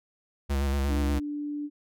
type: tone with vibrato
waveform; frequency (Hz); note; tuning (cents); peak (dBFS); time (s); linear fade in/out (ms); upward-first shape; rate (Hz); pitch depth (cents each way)
square; 69.3; C#2; 0; -25; 0.49-1.2; 20; square; 8.4; 34
type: tone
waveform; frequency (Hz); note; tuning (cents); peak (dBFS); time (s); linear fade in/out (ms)
sine; 293.3; D4; -2; -30; 0.87-1.7; 50
effects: none